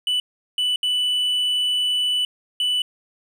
triangle tone bursts at uneven times, 2977 Hz, F#7, 10 cents sharp, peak -17 dBFS, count 4, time 0.07-0.2 / 0.58-0.76 / 0.83-2.25 / 2.6-2.82 s, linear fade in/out 2 ms, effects none

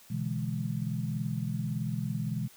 sine chord, E dominant seventh, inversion second, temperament equal, 123.47 / 146.83 / 164.81 / 207.7 Hz, B2 / D3 / E3 / G#3, 0 / 0 / 0 / 0 cents, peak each -34 / -37 / -35 / -36 dBFS, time 0.1-2.48 s, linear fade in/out 10 ms, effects white hiss -56 dBFS RMS until 2.56 s

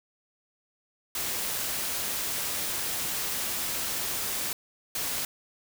white noise bursts at uneven times, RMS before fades -31 dBFS, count 2, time 1.15-4.53 / 4.95-5.25 s, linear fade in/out 2 ms, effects none

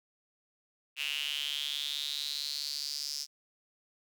square tone with high-pass filter sweep, 72.3 Hz, D2, 27 cents flat, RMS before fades -36 dBFS, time 0.96-3.27 s, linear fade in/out 50 ms, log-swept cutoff 2700 to 5300 Hz, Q 7.3, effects none

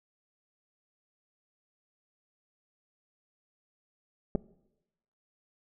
clicks, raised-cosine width 2 ms, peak -16 dBFS, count 2, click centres 4.351 / 4.356 s, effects noise-tail reverb RT60 0.9 s tail -21 dB re dry

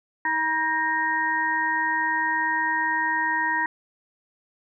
harmonic tone with a mistuned harmonic, 318.2 Hz, D#4, 39 cents sharp, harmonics 1 / 3 / 5 / 6, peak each -36 / -25 / -31 / -24 dBFS, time 0.25-3.66 s, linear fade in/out 2 ms, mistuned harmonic 6, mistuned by -43 cents, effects none

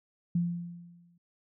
sine tone with exponential decay, 172.7 Hz, F3, 19 cents flat, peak -23 dBFS, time 0.35-1.18 s, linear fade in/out 5 ms, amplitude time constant 180 ms, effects none

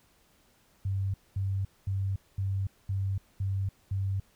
sine tone bursts, 97.2 Hz, G2, 14 cents flat, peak -27 dBFS, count 7, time 0.85-4.2 s, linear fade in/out 5 ms, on 290 ms, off 220 ms, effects pink hiss -65 dBFS RMS until 4.35 s

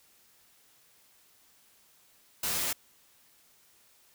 white noise with comb filter, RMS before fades -31 dBFS, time 2.43-2.73 s, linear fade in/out 5 ms, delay 9.5 ms, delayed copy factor -0.6, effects white hiss -63 dBFS RMS until 4.14 s

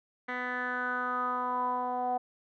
10% pulse tone with low-pass filter sweep, 249.2 Hz, B3, 16 cents sharp, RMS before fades -32 dBFS, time 0.28-2.18 s, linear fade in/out 10 ms, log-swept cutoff 2100 to 750 Hz, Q 6.2, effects none

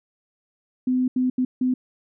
sine tone bursts at uneven times, 254.1 Hz, B3, 49 cents sharp, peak -18 dBFS, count 4, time 0.87-1.08 / 1.16-1.3 / 1.38-1.45 / 1.61-1.74 s, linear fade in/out 5 ms, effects none

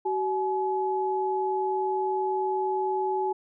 sine tone pair together, 378.7 / 850.2 Hz, F#4 / G#5, +40 / +40 cents, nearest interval octave + major second, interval 1400 cents, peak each -27 dBFS, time 0.05-3.33 s, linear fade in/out 10 ms, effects none

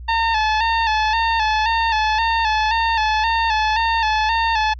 sawtooth tone with vibrato, 887 Hz, A5, 14 cents sharp, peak -12 dBFS, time 0.08-4.74 s, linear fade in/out 10 ms, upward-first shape square, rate 1.9 Hz, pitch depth 47 cents each way, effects added 60 Hz sine -31 dBFS peak until 4.79 s + resampled to 11025 Hz

